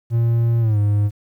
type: tone with pitch glide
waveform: triangle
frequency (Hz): 116.54 to 103.23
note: A#2 to G#2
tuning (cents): 0 to -10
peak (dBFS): -12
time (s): 0.1-1.11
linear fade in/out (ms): 50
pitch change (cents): -210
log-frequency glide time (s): 0.6-0.78
effects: 9-bit